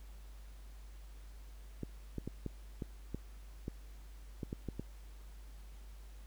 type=clicks; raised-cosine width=3 ms; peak=-26 dBFS; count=11; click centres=1.833 / 2.183 / 2.276 / 2.463 / 2.822 / 3.146 / 3.681 / 4.432 / 4.529 / 4.687 / 4.796 s; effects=added 50 Hz sine -49 dBFS peak until 6.26 s + pink hiss -64 dBFS RMS until 6.26 s